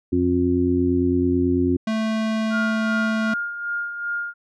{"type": "harmonic tone", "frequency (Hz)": 89, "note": "F2", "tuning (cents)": 33, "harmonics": [1, 2, 3, 4], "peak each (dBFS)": [-25, -31, -19, -22], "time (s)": [0.12, 1.77], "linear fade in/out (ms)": 10}
{"type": "tone", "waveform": "square", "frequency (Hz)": 220, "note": "A3", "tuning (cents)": 0, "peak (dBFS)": -21, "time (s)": [1.87, 3.34], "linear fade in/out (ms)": 5}
{"type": "tone with tremolo", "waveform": "sine", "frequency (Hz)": 1413, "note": "F6", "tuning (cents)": 20, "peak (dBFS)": -22, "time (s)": [2.5, 4.34], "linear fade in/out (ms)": 50, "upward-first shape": "sine", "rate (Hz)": 2.6, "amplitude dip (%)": 55}
{"effects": ["low-pass 5000 Hz 12 dB/octave"]}